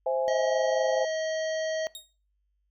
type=chord; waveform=sine; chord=C augmented; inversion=none; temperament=equal; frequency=523.3 / 659.3 / 830.6 Hz; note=C5 / E5 / G#5; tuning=0 / 0 / 0 cents; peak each=-26 / -30 / -32 dBFS; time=0.06-1.05 s; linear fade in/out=5 ms
type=harmonic tone; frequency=635 Hz; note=D#5; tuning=35 cents sharp; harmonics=1 / 3 / 5 / 7 / 9 / 10; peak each=-28 / -38 / -42 / -45 / -47 / -48 dBFS; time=0.28-1.87 s; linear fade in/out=0 ms
type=tone with exponential decay; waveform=sawtooth; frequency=3729 Hz; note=A#7; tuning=in tune; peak=-32 dBFS; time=1.95-2.13 s; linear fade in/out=1 ms; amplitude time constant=37 ms
effects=noise-tail reverb RT60 0.4 s tail -21 dB re dry + added 50 Hz sine -70 dBFS peak until 2.7 s